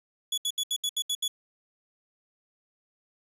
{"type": "tone bursts", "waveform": "sawtooth", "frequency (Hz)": 3398, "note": "G#7", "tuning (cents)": 39, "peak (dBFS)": -23, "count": 8, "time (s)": [0.32, 1.28], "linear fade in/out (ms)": 5, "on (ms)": 57, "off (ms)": 72, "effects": ["resampled to 32000 Hz"]}